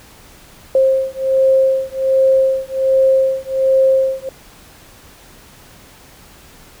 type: beating tone pair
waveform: sine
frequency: 530 / 531.3 Hz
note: C5 / C5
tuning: +22 / +26 cents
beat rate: 1.3 Hz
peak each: -14 dBFS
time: 0.75-4.29 s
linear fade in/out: 2 ms
effects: pink hiss -43 dBFS RMS until 6.8 s